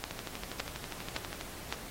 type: two click trains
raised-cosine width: 0.2 ms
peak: -15 / -21 dBFS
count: 4 / 17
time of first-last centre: 0.04-1.725 / 0.11-1.411 s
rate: 1.78 / 12.3 Hz
effects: pink hiss -46 dBFS RMS until 1.9 s + AAC 48 kbps